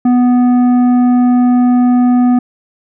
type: tone with tanh clipping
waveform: sine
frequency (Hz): 246.9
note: B3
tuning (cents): 0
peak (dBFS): -8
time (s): 0.05-2.39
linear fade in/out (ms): 5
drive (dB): 9
effects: none

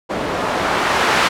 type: noise with low-pass filter sweep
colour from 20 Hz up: blue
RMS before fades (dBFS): -18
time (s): 0.09-1.29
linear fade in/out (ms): 20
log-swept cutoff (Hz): 580 to 1500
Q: 0.74
effects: none

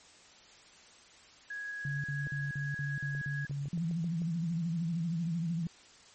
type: tone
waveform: sine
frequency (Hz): 1661.2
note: G#6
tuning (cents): 0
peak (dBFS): -37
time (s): 1.5-3.47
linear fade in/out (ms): 5
type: tone bursts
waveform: sine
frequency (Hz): 141.5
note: C#3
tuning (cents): +36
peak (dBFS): -33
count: 8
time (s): 1.85-3.685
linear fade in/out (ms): 2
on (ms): 190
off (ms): 45
type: clicks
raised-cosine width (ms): 2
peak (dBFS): -36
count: 8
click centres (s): 2.268 / 3.15 / 3.511 / 3.657 / 3.776 / 3.912 / 4.043 / 4.219
type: tone with vibrato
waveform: sine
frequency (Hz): 167.5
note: E3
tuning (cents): +28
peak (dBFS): -30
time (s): 3.73-5.67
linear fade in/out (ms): 2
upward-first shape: sine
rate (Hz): 13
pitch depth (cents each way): 86
effects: white hiss -57 dBFS RMS until 6.14 s + MP3 32 kbps

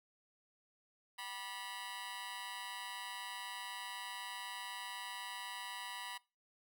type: tone with amplitude modulation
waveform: 15% pulse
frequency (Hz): 976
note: B5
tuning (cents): -21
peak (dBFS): -33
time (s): 1.18-6.18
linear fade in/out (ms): 10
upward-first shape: sine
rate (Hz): 208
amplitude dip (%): 90
effects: noise-tail reverb RT60 0.3 s tail -23 dB re dry

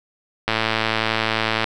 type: click train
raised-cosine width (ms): 0.3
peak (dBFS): -3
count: 130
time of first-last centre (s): 0.48-1.642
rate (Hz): 111
effects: none

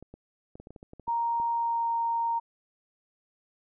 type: clicks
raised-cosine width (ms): 2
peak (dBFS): -32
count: 12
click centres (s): 0.026 / 0.14 / 0.555 / 0.6 / 0.671 / 0.706 / 0.762 / 0.829 / 0.934 / 0.997 / 1.079 / 1.4
type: tone with pitch glide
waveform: sine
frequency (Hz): 933 to 927.1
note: A#5 to A#5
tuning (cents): +1 to -10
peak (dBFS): -25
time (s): 1.07-2.4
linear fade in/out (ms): 20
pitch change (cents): -11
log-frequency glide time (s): 1.52-1.9
effects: none

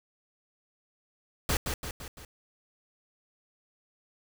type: noise with echo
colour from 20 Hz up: pink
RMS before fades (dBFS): -27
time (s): 1.49-1.57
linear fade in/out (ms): 2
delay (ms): 170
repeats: 4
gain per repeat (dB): -5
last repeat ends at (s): 2.25
effects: none

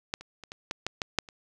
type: clicks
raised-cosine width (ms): 0.2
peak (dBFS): -12 / -27 / -26 / -23 / -14 / -12 / -12 / -6 / -29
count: 9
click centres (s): 0.139 / 0.21 / 0.437 / 0.519 / 0.711 / 0.866 / 1.018 / 1.187 / 1.288
effects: none

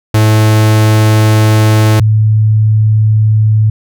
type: tone pair in turn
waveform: 45% pulse / sine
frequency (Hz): 108.3 / 108.3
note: A2 / A2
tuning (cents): -27 / -27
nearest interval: unison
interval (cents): 0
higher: neither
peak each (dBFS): -5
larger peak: neither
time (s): 0.14-2 / 2-3.7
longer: first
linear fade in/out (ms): 5
effects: none

